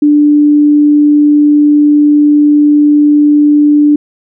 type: tone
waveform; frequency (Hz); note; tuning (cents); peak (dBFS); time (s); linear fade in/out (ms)
sine; 295; D4; +8; -3; 0.02-3.96; 5
effects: none